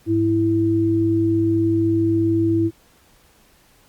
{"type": "tone pair together", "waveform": "sine", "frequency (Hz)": [103.94, 330], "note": ["G#2", "E4"], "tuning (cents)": [2, 2], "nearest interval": "octave + minor sixth", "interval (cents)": 2000, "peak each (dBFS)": [-22, -16], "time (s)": [0.06, 2.71], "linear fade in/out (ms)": 50, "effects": ["pink hiss -55 dBFS RMS until 3.88 s", "Opus 48 kbps"]}